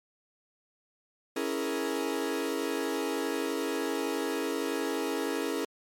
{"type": "chord", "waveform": "40% pulse", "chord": "A# half-diminished seventh", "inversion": "first", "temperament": "equal", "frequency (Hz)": [277.2, 329.6, 415.3, 466.2], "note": ["C#4", "E4", "G#4", "A#4"], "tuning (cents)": [0, 0, 0, 0], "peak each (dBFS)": -34, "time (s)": [1.36, 5.65], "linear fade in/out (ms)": 5, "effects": ["MP3 64 kbps"]}